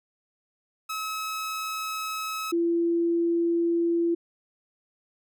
sawtooth / sine tone pair in turn, 1287 / 338.9 Hz, E6 / E4, -42 / +48 cents, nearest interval octave + major seventh, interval 2310 cents, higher first, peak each -26 / -21 dBFS, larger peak second, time 0.89-2.52 / 2.52-4.15 s, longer neither, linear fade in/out 10 ms, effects none

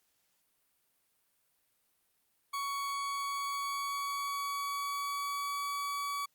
40% pulse tone with pitch glide, 1119 to 1137.9 Hz, C#6 to C#6, +16 to +45 cents, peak -33 dBFS, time 2.53-6.26 s, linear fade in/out 10 ms, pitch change +29 cents, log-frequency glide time 2.88-5.63 s, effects white hiss -75 dBFS RMS until 6.34 s + Opus 48 kbps

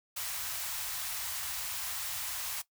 white band-stop noise, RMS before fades -37 dBFS, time 0.16-2.62 s, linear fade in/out 10 ms, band 110 to 710 Hz, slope 24 dB/octave, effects noise-tail reverb RT60 0.1 s tail -17 dB re dry

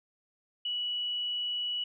triangle tone with tanh clipping, 2940 Hz, F#7, 12 cents flat, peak -30 dBFS, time 0.65-1.84 s, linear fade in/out 5 ms, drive 2 dB, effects resampled to 24000 Hz

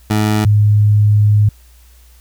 20% pulse / sine tone pair in turn, 106.6 / 104.71 Hz, G#2 / G#2, +46 / +15 cents, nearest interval unison, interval 31 cents, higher first, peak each -7 dBFS, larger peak neither, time 0.1-0.45 / 0.45-1.49 s, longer second, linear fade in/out 5 ms, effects added 60 Hz sine -42 dBFS peak until 2.2 s + white hiss -51 dBFS RMS until 2.2 s

